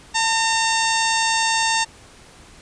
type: harmonic tone with a mistuned harmonic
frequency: 910 Hz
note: A#5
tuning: 42 cents flat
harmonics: 1 / 2 / 3 / 4 / 5 / 6 / 7 / 8 / 9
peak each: -21 / -24 / -26 / -27 / -28 / -29 / -29 / -30 / -31 dBFS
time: 0.14-1.85 s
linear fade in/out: 20 ms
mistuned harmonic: 1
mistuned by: -28 cents
effects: pink hiss -46 dBFS RMS until 2.61 s + resampled to 22050 Hz